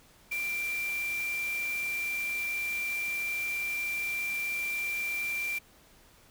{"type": "tone in noise", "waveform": "sine", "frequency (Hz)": 2362, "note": "D7", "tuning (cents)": 9, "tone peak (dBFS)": -30, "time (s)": [0.31, 5.59], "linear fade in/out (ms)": 10, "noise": "white", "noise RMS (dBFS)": -43, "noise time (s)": [0.31, 5.59], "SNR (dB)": 10, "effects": ["pink hiss -59 dBFS RMS until 6.3 s"]}